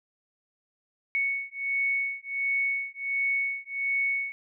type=beating tone pair; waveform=sine; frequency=2217 / 2218.4 Hz; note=C#7 / C#7; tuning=0 / +1 cents; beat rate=1.4 Hz; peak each=-29 dBFS; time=1.15-4.32 s; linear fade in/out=0 ms; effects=none

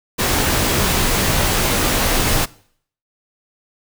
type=noise with comb filter; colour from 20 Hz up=pink; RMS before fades=-17 dBFS; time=0.18-2.46 s; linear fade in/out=20 ms; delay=18 ms; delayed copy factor=-0.5; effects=noise-tail reverb RT60 0.6 s tail -22 dB re dry

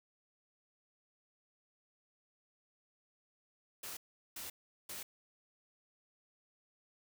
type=noise bursts; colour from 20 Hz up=white; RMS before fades=-45 dBFS; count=3; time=3.83-5.03 s; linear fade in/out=5 ms; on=140 ms; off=390 ms; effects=none

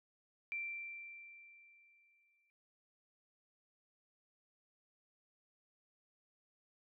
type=tone with exponential decay; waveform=sine; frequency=2352 Hz; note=D7; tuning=2 cents sharp; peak=-37 dBFS; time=0.52-2.5 s; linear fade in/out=0 ms; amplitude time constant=430 ms; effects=none

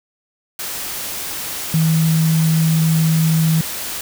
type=tone in noise; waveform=sine; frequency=160.4 Hz; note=E3; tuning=47 cents flat; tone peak=-12 dBFS; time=1.74-3.61 s; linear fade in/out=2 ms; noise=white; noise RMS=-26 dBFS; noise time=0.59-4.01 s; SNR=+11 dB; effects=none

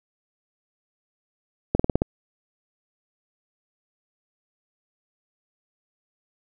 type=slowing click train; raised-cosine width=2 ms; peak=-5 dBFS; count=6; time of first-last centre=1.75-2.019 s; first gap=45 ms; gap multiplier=1.09; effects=none

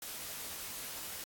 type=noise with comb filter; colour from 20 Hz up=white; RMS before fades=-43 dBFS; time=0.02-1.24 s; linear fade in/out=2 ms; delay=18 ms; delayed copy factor=-0.55; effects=AAC 64 kbps

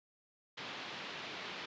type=band-pass noise; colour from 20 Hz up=white; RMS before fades=-45 dBFS; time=0.57-1.66 s; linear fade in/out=10 ms; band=120 to 3800 Hz; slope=24 dB/octave; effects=resampled to 16000 Hz

